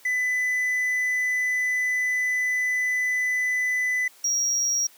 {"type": "tone pair in turn", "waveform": "triangle", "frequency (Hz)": [2000, 5657], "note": ["B6", "F8"], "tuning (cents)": [21, 21], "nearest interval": "octave + tritone", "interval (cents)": 1800, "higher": "second", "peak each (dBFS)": -20, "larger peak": "neither", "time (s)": [[0.05, 4.08], [4.24, 4.87]], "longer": "first", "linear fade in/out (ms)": 5, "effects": ["white hiss -53 dBFS RMS until 4.97 s", "high-pass 300 Hz 12 dB/octave"]}